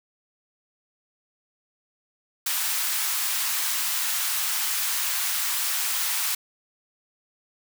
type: high-pass noise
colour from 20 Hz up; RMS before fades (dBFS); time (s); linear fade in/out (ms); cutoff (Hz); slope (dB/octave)
white; -26; 2.46-6.35; 5; 890; 24
effects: none